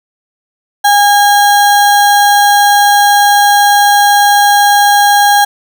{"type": "tone with sample-and-hold", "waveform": "sine", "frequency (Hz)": 816, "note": "G#5", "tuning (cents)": -31, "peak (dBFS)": -4, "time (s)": [0.84, 5.45], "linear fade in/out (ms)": 10, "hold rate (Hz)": 2450, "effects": []}